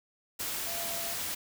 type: tone in noise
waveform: sine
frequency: 678 Hz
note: E5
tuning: 49 cents sharp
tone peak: -41 dBFS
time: 0.66-1.14 s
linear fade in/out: 10 ms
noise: white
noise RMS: -35 dBFS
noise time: 0.39-1.35 s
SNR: -9 dB
effects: none